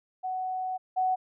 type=tone pair in turn; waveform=sine; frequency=745 / 745 Hz; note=F#5 / F#5; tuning=+12 / +12 cents; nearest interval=unison; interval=0 cents; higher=neither; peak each=-29 / -23 dBFS; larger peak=second; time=0.23-0.78 / 0.96-1.16 s; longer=first; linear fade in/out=20 ms; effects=none